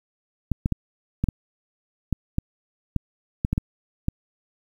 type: clicks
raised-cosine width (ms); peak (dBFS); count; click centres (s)
5; -9; 12; 0.517 / 0.659 / 0.723 / 1.24 / 1.287 / 2.127 / 2.384 / 2.963 / 3.449 / 3.53 / 3.579 / 4.084
effects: 8-bit